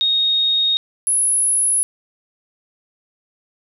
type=tone pair in turn; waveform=sine; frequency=3729 / 10547 Hz; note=A#7 / E9; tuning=0 / 0 cents; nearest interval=octave + tritone; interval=1800 cents; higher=second; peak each=-14 dBFS; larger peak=neither; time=0.01-0.77 / 1.07-1.83 s; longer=neither; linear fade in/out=0 ms; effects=none